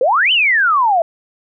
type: exponential two-way sweep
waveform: sine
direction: up then down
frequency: 469.2 to 3100 to 642 Hz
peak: -10 dBFS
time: 0.01-1.02 s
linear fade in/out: 2 ms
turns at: 0.32 s
effects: none